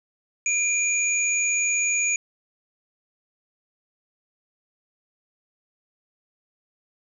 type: tone pair together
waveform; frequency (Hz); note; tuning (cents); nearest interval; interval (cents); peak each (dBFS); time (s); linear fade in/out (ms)
sine; 2400 / 6788; D7 / G#8; +37 / +37; octave + tritone; 1800; -23; 0.46-2.16; 2
effects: none